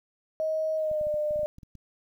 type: tone with pitch glide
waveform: sine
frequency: 630 to 601.9 Hz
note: D#5 to D5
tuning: +21 to +42 cents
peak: -25 dBFS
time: 0.4-1.46 s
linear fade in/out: 0 ms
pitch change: -79 cents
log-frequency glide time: 0.77-1.08 s
type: clicks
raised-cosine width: 5 ms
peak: -34 dBFS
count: 11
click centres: 0.914 / 1.012 / 1.069 / 1.142 / 1.309 / 1.36 / 1.393 / 1.432 / 1.584 / 1.632 / 1.753 s
effects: 10-bit